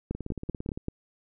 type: two click trains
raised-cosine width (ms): 3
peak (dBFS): -17 / -22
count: 5 / 12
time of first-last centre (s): 0.11-0.884 / 0.15-0.775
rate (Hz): 5.17 / 17.6
effects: none